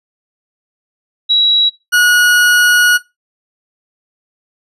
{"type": "tone pair in turn", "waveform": ["sine", "40% pulse"], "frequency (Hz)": [3885, 1455.2], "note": ["B7", "F#6"], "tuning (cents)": [-29, -29], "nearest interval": "octave + perfect fourth", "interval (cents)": 1700, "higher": "first", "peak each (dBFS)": -7, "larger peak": "neither", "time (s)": [[1.29, 1.7], [1.92, 2.98]], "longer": "second", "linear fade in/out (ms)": 20, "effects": ["noise-tail reverb RT60 0.2 s tail -17 dB re dry", "resampled to 32000 Hz"]}